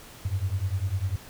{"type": "beating tone pair", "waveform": "sine", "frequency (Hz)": [90.5, 100.5], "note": ["F#2", "G2"], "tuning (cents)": [-38, 44], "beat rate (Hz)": 10, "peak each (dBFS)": -28, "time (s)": [0.25, 1.16], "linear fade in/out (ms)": 5, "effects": ["pink hiss -47 dBFS RMS until 1.29 s"]}